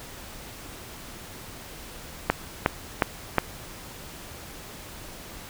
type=click train; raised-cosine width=0.5 ms; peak=-3 dBFS; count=4; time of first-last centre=2.3-3.383 s; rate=2.77 Hz; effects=pink hiss -42 dBFS RMS until 5.49 s